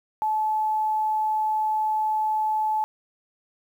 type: tone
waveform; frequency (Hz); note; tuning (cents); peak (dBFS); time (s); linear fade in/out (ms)
sine; 864; A5; -32; -21; 0.22-2.84; 0
effects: 9-bit

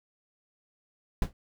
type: noise with exponential decay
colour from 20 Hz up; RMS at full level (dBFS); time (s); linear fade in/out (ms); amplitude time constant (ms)
brown; -22; 1.22-1.33; 2; 22
effects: none

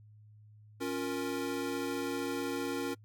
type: chord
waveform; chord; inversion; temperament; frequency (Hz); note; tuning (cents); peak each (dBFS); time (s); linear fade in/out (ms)
square; Bb minor; first; equal with one note detuned; 277.2 / 352.7 / 466.2; Db4 / F4 / Bb4; 0 / +17 / 0; -37 / -39 / -39; 0.8-2.95; 20
effects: noise-tail reverb RT60 0.1 s tail -25 dB re dry + added 106 Hz sine -54 dBFS peak until 3.04 s

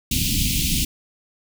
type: band-stop noise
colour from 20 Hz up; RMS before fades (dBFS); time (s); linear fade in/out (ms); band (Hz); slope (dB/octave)
pink; -21; 0.11-0.85; 5; 290 to 2500; 48
effects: none

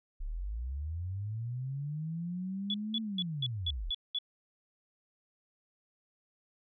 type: linear two-way sweep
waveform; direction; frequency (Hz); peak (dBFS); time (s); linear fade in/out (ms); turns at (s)
sine; up then down; 31.49 to 223.8 to 31.49; -34; 0.2-3.91; 10; 3.01
type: tone bursts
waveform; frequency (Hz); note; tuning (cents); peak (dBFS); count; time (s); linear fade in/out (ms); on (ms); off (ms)
sine; 3411; G#7; +46; -30; 7; 2.7-4.187; 2; 41; 200
effects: none

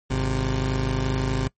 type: tone pair together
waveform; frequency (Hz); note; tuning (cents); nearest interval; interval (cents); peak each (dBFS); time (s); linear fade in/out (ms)
20% pulse; 51.91 / 130.81; G#1 / C3; 0 / 0; octave + major third; 1600; -20; 0.1-1.48; 10
effects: noise-tail reverb RT60 0.1 s tail -22 dB re dry + MP3 32 kbps

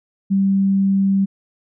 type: tone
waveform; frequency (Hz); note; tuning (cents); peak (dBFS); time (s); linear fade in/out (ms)
sine; 195.1; G3; -8; -13; 0.3-1.26; 20
effects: none

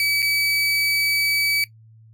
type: tone with dropouts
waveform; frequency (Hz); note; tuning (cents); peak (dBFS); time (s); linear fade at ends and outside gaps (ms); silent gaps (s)
30% pulse; 2288; D7; -46; -16; 0-1.64; 1; 0.221-0.226
effects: noise-tail reverb RT60 0.1 s tail -17 dB re dry + added 111 Hz sine -46 dBFS peak until 2.13 s

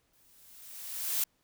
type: noise with exponential growth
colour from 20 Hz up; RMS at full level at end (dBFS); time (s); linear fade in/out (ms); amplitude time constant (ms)
blue; -28; 0.13-1.24; 5; 240
effects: pink hiss -73 dBFS RMS until 1.43 s

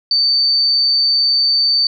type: tone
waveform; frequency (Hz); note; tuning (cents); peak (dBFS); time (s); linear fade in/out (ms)
sine; 4569; D8; -48; -11; 0.11-1.87; 2
effects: none

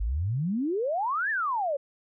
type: exponential two-way sweep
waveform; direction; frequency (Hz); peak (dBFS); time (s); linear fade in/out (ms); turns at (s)
sine; up then down; 47.22 to 1822 to 536; -25; 0-1.77; 10; 1.3
effects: none

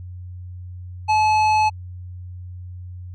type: tone with tanh clipping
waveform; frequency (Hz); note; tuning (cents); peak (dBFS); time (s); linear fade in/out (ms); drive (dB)
sine; 860; A5; -40; -16; 1.08-1.7; 20; 12
effects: added 90 Hz sine -32 dBFS peak until 3.14 s

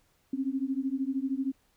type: beating tone pair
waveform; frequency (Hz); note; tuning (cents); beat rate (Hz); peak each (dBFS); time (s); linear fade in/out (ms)
sine; 261.6 / 274.6; C4 / C#4; 0 / -16; 13; -31; 0.33-1.52; 5
effects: pink hiss -69 dBFS RMS until 1.76 s

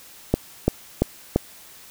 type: click train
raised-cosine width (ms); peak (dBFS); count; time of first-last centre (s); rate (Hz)
2; -3; 4; 0.34-1.36; 2.94
effects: white hiss -46 dBFS RMS until 1.9 s

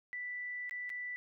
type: tone with dropouts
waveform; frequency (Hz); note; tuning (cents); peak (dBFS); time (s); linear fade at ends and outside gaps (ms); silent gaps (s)
sine; 1975.5; B6; 0; -38; 0.13-1.16; 0; 0.695-0.71 / 0.894-0.901
effects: none

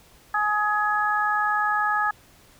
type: harmonic tone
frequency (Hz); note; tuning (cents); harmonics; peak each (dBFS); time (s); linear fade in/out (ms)
420; G#4; +19; 2 / 3 / 4; -25 / -24 / -25; 0.34-2.11; 5
effects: pink hiss -54 dBFS RMS until 2.59 s

